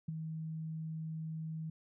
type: tone with ADSR envelope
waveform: sine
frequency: 159.3 Hz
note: D#3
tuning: 41 cents sharp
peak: -32 dBFS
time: 0.08-1.7 s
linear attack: 8 ms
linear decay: 12 ms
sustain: -6 dB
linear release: 5 ms
effects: none